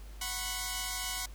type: chord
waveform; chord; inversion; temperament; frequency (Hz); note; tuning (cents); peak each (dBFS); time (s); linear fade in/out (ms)
5% pulse; F# suspended fourth; none; equal with one note detuned; 740 / 987.8 / 1087.8; F#5 / B5 / C#6; 0 / 0 / -33; -27; 0.21-1.26; 5
effects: added 50 Hz sine -44 dBFS peak until 1.34 s + pink hiss -57 dBFS RMS until 1.34 s